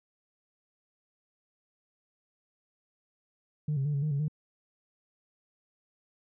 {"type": "tone with pitch steps", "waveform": "sine", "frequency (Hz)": [150.4, 135.7, 147.6, 140.1, 152.9, 140.6, 152], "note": ["D3", "C#3", "D3", "C#3", "D#3", "C#3", "D#3"], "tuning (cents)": [42, -36, 9, 19, -30, 25, -40], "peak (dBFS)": -25, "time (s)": [3.68, 4.282], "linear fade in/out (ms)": 5, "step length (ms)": 86, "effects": ["tanh soft clip ceiling -24 dBFS"]}